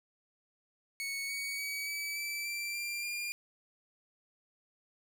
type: tone with pitch steps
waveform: sawtooth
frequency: 2217 / 2243 / 2269 / 2295 / 2322 / 2349 / 2376 / 2404 Hz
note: C#7 / C#7 / C#7 / D7 / D7 / D7 / D7 / D7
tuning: 0 / +20 / +40 / -40 / -20 / 0 / +20 / +40 cents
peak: -32 dBFS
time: 1-3.32 s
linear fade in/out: 0 ms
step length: 290 ms
effects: none